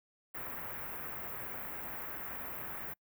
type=band-stop noise; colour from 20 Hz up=white; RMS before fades=-42 dBFS; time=0.34-2.94 s; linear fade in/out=10 ms; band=2000 to 16000 Hz; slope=24 dB/octave; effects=noise-tail reverb RT60 0.1 s tail -26 dB re dry